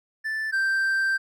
triangle tone pair in turn, 1760 / 1568 Hz, A6 / G6, 0 / 0 cents, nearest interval major second, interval 200 cents, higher first, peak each -24 / -19 dBFS, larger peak second, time 0.24-0.52 / 0.52-1.18 s, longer second, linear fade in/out 20 ms, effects none

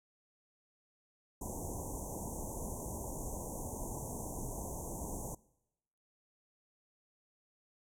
pink band-stop noise, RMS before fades -41 dBFS, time 1.41-5.35 s, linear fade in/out 5 ms, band 1000 to 6100 Hz, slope 96 dB/octave, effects noise-tail reverb RT60 0.9 s tail -23 dB re dry + low-pass 12000 Hz 12 dB/octave

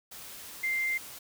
sine tone in noise, 2093 Hz, C7, in tune, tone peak -27 dBFS, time 0.63-0.98 s, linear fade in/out 10 ms, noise white, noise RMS -45 dBFS, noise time 0.11-1.19 s, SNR +15 dB, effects none

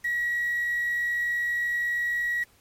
sine tone with quantisation, 1916 Hz, A#6, 47 cents sharp, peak -24 dBFS, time 0.04-2.44 s, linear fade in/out 10 ms, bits 7, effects pink hiss -60 dBFS RMS until 2.6 s + MP3 64 kbps

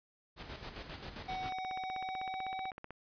pink noise with tremolo, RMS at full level -44 dBFS, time 0.36-1.53 s, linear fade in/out 50 ms, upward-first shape square, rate 7.5 Hz, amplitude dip 50%
square tone with pitch glide, 750 to 760 Hz, F#5 to F#5, +23 to +46 cents, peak -38 dBFS, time 1.28-2.71 s, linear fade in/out 10 ms, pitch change +23 cents, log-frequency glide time 1.48-2.57 s
click train, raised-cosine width 0.5 ms, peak -30 dBFS, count 24, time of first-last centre 1.46-2.907 s, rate 15.9 Hz
effects resampled to 11025 Hz

